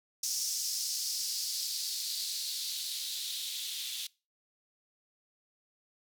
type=noise with band-pass filter sweep; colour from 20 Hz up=violet; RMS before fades=-36 dBFS; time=0.23-4.07 s; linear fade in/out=5 ms; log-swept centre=5600 to 3400 Hz; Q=3.6; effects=noise-tail reverb RT60 0.3 s tail -23 dB re dry